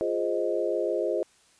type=chord; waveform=sine; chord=F minor seventh; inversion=none; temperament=equal; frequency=349.2 / 415.3 / 523.3 / 622.3 Hz; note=F4 / Ab4 / C5 / Eb5; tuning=0 / 0 / 0 / 0 cents; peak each=-30 dBFS; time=0.01-1.23 s; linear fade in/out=0 ms; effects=white hiss -61 dBFS RMS until 1.59 s + resampled to 22050 Hz